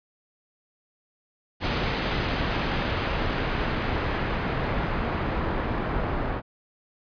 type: noise with low-pass filter sweep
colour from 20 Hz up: pink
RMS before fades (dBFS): -27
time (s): 1.6-6.42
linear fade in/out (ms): 50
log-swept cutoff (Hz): 3900 to 1300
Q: 0.8
effects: resampled to 11025 Hz